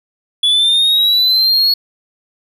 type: linear sweep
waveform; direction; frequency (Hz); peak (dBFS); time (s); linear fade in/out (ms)
triangle; up; 3409 to 4365; -8; 0.43-1.74; 5
effects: none